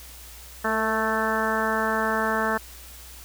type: harmonic tone with a mistuned harmonic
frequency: 220 Hz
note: A3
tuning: in tune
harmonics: 1 / 2 / 3 / 4 / 5 / 6 / 7 / 8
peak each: -30 / -30 / -30 / -30 / -30 / -30 / -30 / -30 dBFS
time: 0.64-2.58 s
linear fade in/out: 10 ms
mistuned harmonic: 2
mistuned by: +20 cents
effects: added 60 Hz sine -45 dBFS peak until 3.24 s + white hiss -45 dBFS RMS until 3.24 s